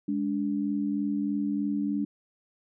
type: tone pair together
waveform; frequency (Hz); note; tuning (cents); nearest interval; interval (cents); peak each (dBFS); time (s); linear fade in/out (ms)
sine; 206.1 / 289.3; G#3 / D4; -13 / -26; tritone; 587; -29 / -28; 0.08-2.05; 5
effects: none